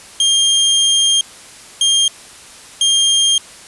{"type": "tone bursts at uneven times", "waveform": "sawtooth", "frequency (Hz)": 3207, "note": "G7", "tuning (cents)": 39, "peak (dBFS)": -7, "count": 3, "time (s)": [[0.2, 1.21], [1.81, 2.08], [2.81, 3.38]], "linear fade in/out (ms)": 2, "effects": ["white hiss -38 dBFS RMS until 3.67 s", "resampled to 24000 Hz"]}